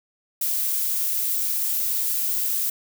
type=noise; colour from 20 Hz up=violet; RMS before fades=-24 dBFS; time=0.41-2.7 s; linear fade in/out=5 ms; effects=none